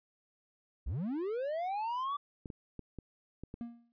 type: linear sweep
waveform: triangle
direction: up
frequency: 45.02 to 1168 Hz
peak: -31 dBFS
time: 0.86-2.17 s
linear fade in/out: 10 ms
type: clicks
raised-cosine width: 3 ms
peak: -30 dBFS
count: 6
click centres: 2.458 / 2.502 / 2.793 / 2.987 / 3.436 / 3.541 s
type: tone with exponential decay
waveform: triangle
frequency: 235.2 Hz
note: A#3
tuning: 16 cents sharp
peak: -33 dBFS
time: 3.61-3.92 s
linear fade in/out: 0 ms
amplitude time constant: 67 ms
effects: resampled to 11025 Hz